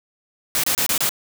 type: noise bursts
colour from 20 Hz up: white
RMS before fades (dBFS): -20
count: 5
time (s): 0.55-1.092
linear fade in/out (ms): 0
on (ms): 86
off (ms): 28
effects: none